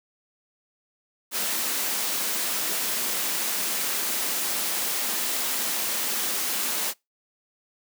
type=high-pass noise; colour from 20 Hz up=white; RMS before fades=-27 dBFS; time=1.31-6.94 s; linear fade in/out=50 ms; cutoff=180 Hz; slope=48 dB/octave; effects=noise-tail reverb RT60 0.2 s tail -24 dB re dry